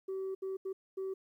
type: tone bursts at uneven times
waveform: sine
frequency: 382.7 Hz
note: G4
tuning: 42 cents flat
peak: -33 dBFS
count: 4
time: 0.08-0.35 / 0.42-0.57 / 0.65-0.73 / 0.97-1.14 s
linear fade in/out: 10 ms
effects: tanh soft clip ceiling -33 dBFS + 12-bit